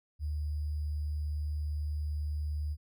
sine tone with sample-and-hold, 74.8 Hz, D2, 32 cents sharp, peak -31 dBFS, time 0.19-2.77 s, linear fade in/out 50 ms, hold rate 4900 Hz, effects none

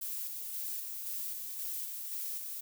violet noise with tremolo, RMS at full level -38 dBFS, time 0.01-2.61 s, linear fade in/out 10 ms, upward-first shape square, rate 1.9 Hz, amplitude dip 30%, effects none

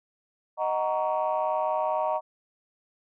sine chord, D# minor seventh, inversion none, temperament just, 622.3 / 746.7 / 933.4 / 1120.1 Hz, D#5 / F#5 / A#5 / C#6, 0 / +16 / +2 / +18 cents, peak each -27 / -30 / -28 / -33 dBFS, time 0.57-2.21 s, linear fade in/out 50 ms, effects tanh soft clip ceiling -16 dBFS

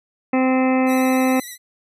harmonic tone, 259.2 Hz, C4, 16 cents flat, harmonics 1 / 2 / 3 / 4 / 5 / 7 / 8 / 9 / 10, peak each -16 / -22 / -24 / -30 / -32 / -34 / -30 / -37 / -32 dBFS, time 0.33-1.4 s, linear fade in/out 5 ms
5% pulse tone with vibrato, 1975.5 Hz, B6, in tune, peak -22 dBFS, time 0.86-1.58 s, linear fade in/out 50 ms, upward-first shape square, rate 13 Hz, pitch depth 36 cents each way
effects resampled to 32000 Hz

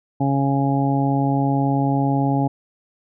harmonic tone, 138.2 Hz, C#3, 5 cents flat, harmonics 1 / 2 / 3 / 4 / 5 / 6, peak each -20 / -20 / -32 / -31 / -28 / -25 dBFS, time 0.2-2.48 s, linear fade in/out 10 ms, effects none

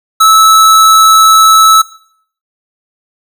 square tone, 1305 Hz, E6, 18 cents flat, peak -3 dBFS, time 0.2-1.82 s, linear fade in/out 10 ms, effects noise-tail reverb RT60 0.6 s tail -18 dB re dry

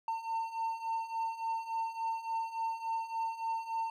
triangle beating tone pair, 902 / 905.5 Hz, A5 / A5, +43 / +49 cents, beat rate 3.5 Hz, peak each -37 / -33 dBFS, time 0.08-3.9 s, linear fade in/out 2 ms, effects none

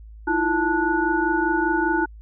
sine tone cluster, 319.6 / 344.6 / 881 / 1466 Hz, D#4 / F4 / A5 / F#6, +47 / -23 / +2 / -16 cents, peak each -24 dBFS, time 0.27-2.06 s, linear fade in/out 10 ms, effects added 54 Hz sine -39 dBFS peak until 2.21 s

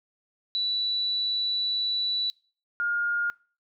sine tone pair in turn, 3951 / 1418.8 Hz, B7 / F6, 0 / +27 cents, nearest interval octave + tritone, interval 1773 cents, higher first, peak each -24 / -24 dBFS, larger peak neither, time 0.55-2.3 / 2.8-3.3 s, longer first, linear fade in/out 0 ms, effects noise-tail reverb RT60 0.4 s tail -24 dB re dry

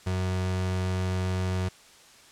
35% pulse tone, 92.5 Hz, F#2, in tune, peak -24 dBFS, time 0.06-1.69 s, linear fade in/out 10 ms, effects white hiss -53 dBFS RMS until 2.31 s + low-pass 8000 Hz 12 dB/octave

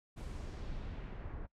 brown noise with low-pass filter sweep, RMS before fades -43 dBFS, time 0.16-1.47 s, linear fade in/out 20 ms, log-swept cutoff 11000 to 1400 Hz, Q 1.1, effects noise-tail reverb RT60 0.1 s tail -21 dB re dry

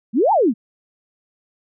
sine exponential two-way sweep, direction up then down, 196 to 932.3 to 196 Hz, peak -12 dBFS, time 0.13-0.54 s, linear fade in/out 50 ms, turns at 0.32 s, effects none

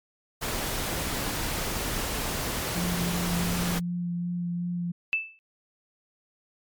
pink noise, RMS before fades -30 dBFS, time 0.41-3.8 s, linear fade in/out 20 ms
sine tone with vibrato, 174.61 Hz, F3, in tune, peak -27 dBFS, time 2.75-4.92 s, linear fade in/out 10 ms, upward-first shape sine, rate 2.7 Hz, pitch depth 12 cents each way
sine tone with exponential decay, 2637 Hz, E7, in tune, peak -19 dBFS, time 5.13-5.39 s, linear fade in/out 0 ms, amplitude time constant 55 ms
effects MP3 96 kbps

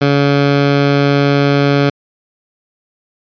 15% pulse tone, 141.6 Hz, C#3, 37 cents sharp, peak -3 dBFS, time 0.01-1.9 s, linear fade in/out 10 ms, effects resampled to 11025 Hz

